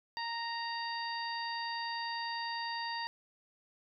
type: harmonic tone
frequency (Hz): 930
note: A#5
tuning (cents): -4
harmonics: 1 / 2 / 3 / 4 / 5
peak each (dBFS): -38 / -41 / -48 / -49 / -42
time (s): 0.17-3.07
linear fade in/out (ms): 0
effects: none